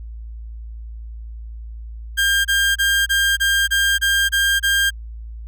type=tone bursts; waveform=30% pulse; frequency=1600 Hz; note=G6; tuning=35 cents sharp; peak=-12 dBFS; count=9; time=2.17-4.906 s; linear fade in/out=20 ms; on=280 ms; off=27 ms; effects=added 56 Hz sine -30 dBFS peak until 5.47 s